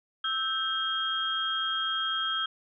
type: tone cluster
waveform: sine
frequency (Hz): 1308 / 1566 / 3236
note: E6 / G6 / G#7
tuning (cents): -14 / -2 / -46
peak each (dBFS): -32 / -35 / -29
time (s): 0.24-2.46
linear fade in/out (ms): 5
effects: none